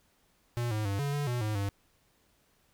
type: tone with pitch steps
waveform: square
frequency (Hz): 119.8 / 107.4 / 99.3 / 142.1 / 144.8 / 122.2 / 107.2 / 99.9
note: A#2 / A2 / G2 / C#3 / D3 / B2 / A2 / G2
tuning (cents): +48 / -41 / +23 / +43 / -24 / -18 / -45 / +33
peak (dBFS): -30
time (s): 0.57-1.69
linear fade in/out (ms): 0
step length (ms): 140
effects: pink hiss -69 dBFS RMS until 2.73 s